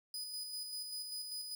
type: tone with tremolo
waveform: sawtooth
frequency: 4978 Hz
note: D#8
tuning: in tune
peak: -37 dBFS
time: 0.14-1.55 s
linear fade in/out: 2 ms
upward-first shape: square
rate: 5.1 Hz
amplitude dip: 35%
effects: none

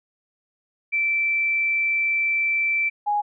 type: tone pair in turn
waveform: sine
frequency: 2333 / 828.4 Hz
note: D7 / G#5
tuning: -12 / -5 cents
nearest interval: octave + tritone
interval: 1793 cents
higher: first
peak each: -19 dBFS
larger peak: neither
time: 0.92-2.9 / 3.06-3.22 s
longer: first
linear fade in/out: 20 ms
effects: none

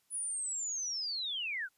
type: linear sweep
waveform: sine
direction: down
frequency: 10050 to 1396.9 Hz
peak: -34 dBFS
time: 0.1-1.69 s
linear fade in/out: 50 ms
effects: white hiss -74 dBFS RMS until 1.77 s + resampled to 32000 Hz

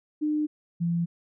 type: tone pair in turn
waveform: sine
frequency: 302.4 / 170.21 Hz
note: D#4 / F3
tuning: -49 / -44 cents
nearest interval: minor seventh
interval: 995 cents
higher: first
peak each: -23 dBFS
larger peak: neither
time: 0.21-0.47 / 0.8-1.06 s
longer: neither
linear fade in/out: 20 ms
effects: none

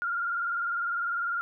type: tone with vibrato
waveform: sine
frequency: 1400 Hz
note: F6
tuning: 4 cents sharp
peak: -27 dBFS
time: 0.02-1.41 s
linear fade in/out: 0 ms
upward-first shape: square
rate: 20 Hz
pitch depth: 40 cents each way
effects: none

